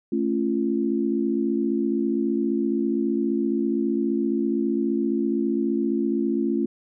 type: chord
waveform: sine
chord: A augmented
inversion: none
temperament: just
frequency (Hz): 220 / 275 / 343.8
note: A3 / C#4 / E#4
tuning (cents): 0 / -14 / -27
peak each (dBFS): -25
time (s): 0.12-6.66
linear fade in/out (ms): 5
effects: none